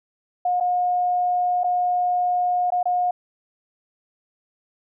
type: tone with dropouts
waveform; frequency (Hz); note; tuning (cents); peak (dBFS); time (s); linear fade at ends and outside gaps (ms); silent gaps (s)
sine; 718; F5; +48; -18; 0.45-3.11; 5; 0.601-0.607 / 1.635-1.642 / 2.704-2.72 / 2.83-2.855
effects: none